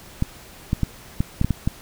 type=clicks; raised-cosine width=5 ms; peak=-7 dBFS; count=8; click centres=0.224 / 0.731 / 0.833 / 1.205 / 1.414 / 1.446 / 1.507 / 1.675 s; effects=pink hiss -44 dBFS RMS until 1.81 s